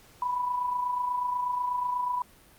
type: tone with amplitude modulation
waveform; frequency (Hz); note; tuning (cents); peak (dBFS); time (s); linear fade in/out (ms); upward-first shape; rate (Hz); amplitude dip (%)
sine; 987.8; B5; 0; -24; 0.22-2.22; 2; sine; 28.2; 50
effects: pink hiss -56 dBFS RMS until 2.58 s + Opus 48 kbps